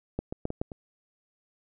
clicks, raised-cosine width 2 ms, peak -16 / -20 / -16 / -20 / -15 / -26 dBFS, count 6, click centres 0.19 / 0.325 / 0.454 / 0.504 / 0.615 / 0.718 s, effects none

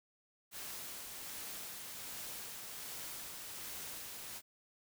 white noise with tremolo, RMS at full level -45 dBFS, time 0.51-4.42 s, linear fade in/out 50 ms, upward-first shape sine, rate 1.3 Hz, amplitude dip 25%, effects none

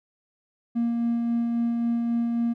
triangle tone with tremolo, 234.3 Hz, A#3, 9 cents sharp, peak -18 dBFS, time 0.75-2.54 s, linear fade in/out 20 ms, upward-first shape sine, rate 3.7 Hz, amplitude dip 30%, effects tanh soft clip ceiling -16 dBFS

